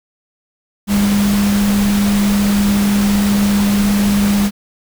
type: tone in noise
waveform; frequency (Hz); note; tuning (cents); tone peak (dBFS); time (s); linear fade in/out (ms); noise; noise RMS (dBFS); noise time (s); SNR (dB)
sine; 202.9; G#3; -40; -11; 0.87-4.51; 50; pink; -22; 0.87-4.51; +8
effects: none